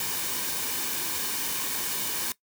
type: noise with comb filter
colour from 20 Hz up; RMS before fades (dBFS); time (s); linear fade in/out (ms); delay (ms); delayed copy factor
white; -30; 0-2.32; 2; 1.5; -0.5
effects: noise-tail reverb RT60 0.1 s tail -18 dB re dry